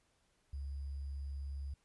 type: tone with sample-and-hold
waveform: sine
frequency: 69.4 Hz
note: C#2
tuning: 3 cents sharp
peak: -39 dBFS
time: 0.53-1.74 s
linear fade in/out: 5 ms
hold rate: 4900 Hz
effects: pink hiss -75 dBFS RMS until 1.84 s + resampled to 24000 Hz